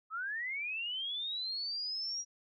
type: linear sweep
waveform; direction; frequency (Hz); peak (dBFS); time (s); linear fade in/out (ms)
sine; up; 1251 to 5760; -35; 0.1-2.25; 50
effects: none